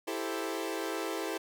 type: chord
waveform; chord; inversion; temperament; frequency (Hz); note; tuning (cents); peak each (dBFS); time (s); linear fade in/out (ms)
sawtooth; A minor seventh; second; equal; 329.6 / 392 / 440 / 523.3; E4 / G4 / A4 / C5; 0 / 0 / 0 / 0; -33 / -35 / -35 / -37; 0.07-1.38; 10
effects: none